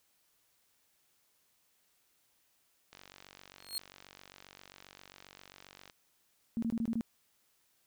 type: click train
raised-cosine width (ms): 0.2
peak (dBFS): -33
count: 142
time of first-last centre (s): 2.93-5.898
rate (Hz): 47.5
type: tone with exponential growth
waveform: sawtooth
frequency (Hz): 4268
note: C8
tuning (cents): +34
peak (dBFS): -28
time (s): 3.59-3.78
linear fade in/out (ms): 0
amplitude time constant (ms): 40
type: tone bursts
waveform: sine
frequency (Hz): 229.1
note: A#3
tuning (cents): -30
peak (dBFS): -30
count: 6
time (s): 6.57-7.009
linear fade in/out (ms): 0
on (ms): 54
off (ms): 23
effects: white hiss -73 dBFS RMS until 7.86 s